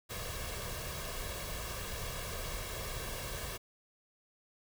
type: noise with comb filter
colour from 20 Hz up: pink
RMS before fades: -40 dBFS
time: 0.09-3.58 s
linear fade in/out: 20 ms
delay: 1.8 ms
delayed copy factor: +0.65
effects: none